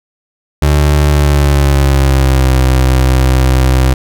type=tone with pitch glide; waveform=30% pulse; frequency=73.42 to 64.66 Hz; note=D2 to C2; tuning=0 to -20 cents; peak=-4 dBFS; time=0.62-3.94 s; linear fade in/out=5 ms; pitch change=-220 cents; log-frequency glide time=1.09-2.57 s; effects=none